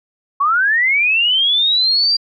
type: linear sweep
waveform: sine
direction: up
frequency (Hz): 1088 to 4777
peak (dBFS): -11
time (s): 0.4-2.17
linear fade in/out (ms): 10
effects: MP3 96 kbps